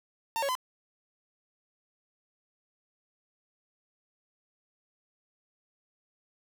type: tone with pitch steps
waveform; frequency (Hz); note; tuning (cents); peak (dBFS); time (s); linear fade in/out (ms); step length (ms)
45% pulse; 908 / 555 / 1017; A#5 / C#5 / C6; -46 / +2 / -50; -28; 0.36-0.552; 0; 64
effects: none